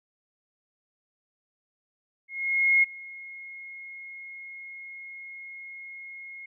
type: tone with ADSR envelope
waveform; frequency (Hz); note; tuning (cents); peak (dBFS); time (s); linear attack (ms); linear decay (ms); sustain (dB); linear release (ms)
sine; 2156; C#7; -49; -16; 2.28-6.46; 550; 16; -23; 7
effects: none